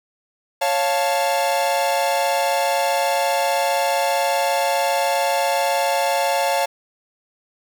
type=chord; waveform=45% pulse; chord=Db augmented; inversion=none; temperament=equal; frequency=554.4 / 698.5 / 880 Hz; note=Db5 / F5 / A5; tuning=0 / 0 / 0 cents; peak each=-22 dBFS; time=0.61-6.66 s; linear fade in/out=10 ms; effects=none